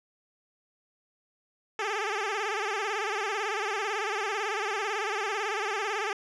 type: tone with vibrato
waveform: 10% pulse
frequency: 415.3 Hz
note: G#4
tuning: in tune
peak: -20 dBFS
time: 1.79-6.13 s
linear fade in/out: 2 ms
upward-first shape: sine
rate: 18 Hz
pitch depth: 120 cents each way
effects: low-pass 5000 Hz 12 dB/octave